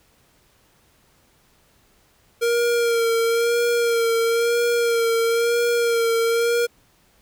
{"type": "tone with vibrato", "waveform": "square", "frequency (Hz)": 466.2, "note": "A#4", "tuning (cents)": 0, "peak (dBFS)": -18, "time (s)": [2.41, 6.67], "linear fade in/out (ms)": 20, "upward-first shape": "sine", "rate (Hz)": 1, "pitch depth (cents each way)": 30, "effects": ["pink hiss -59 dBFS RMS until 7.21 s"]}